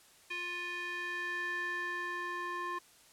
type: tone with band-pass filter sweep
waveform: square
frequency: 352.4 Hz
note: F4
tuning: 16 cents sharp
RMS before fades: -38 dBFS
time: 0.3-2.79 s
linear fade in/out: 10 ms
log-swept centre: 2400 to 1300 Hz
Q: 4
effects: white hiss -61 dBFS RMS until 3.12 s + low-pass 11000 Hz 12 dB/octave